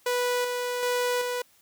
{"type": "tone with tremolo", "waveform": "sawtooth", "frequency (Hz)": 491.9, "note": "B4", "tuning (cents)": -7, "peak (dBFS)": -20, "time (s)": [0.06, 1.42], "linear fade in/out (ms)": 5, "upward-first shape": "square", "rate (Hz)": 1.3, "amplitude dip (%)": 35, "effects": ["white hiss -61 dBFS RMS until 1.61 s"]}